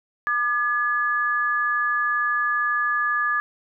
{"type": "tone pair together", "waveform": "sine", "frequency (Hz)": [1202.1, 1700], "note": ["D6", "G#6"], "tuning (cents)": [40, 40], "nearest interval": "tritone", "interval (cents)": 600, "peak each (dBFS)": [-23, -22], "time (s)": [0.27, 3.4], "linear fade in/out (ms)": 0, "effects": []}